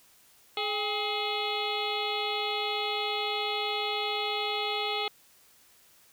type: harmonic tone with a mistuned harmonic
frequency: 422.9 Hz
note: G#4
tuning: 31 cents sharp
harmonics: 1 / 2 / 3 / 5 / 6 / 7 / 8 / 9 / 10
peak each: -35 / -34 / -38 / -38 / -39 / -39 / -35 / -41 / -41 dBFS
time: 0.57-5.08 s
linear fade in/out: 2 ms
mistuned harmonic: 2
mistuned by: -77 cents
effects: white hiss -60 dBFS RMS until 6.12 s